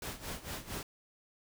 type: noise with tremolo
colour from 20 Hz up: pink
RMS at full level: -39 dBFS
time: 0.02-0.83 s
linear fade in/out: 2 ms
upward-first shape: sine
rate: 4.4 Hz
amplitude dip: 80%
effects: none